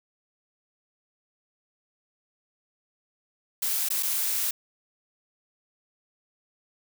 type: noise with dropouts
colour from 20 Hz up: blue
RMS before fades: -27 dBFS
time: 3.62-4.51 s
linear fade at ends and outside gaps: 5 ms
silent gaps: 3.888-3.902 / 4.027-4.03 s
effects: none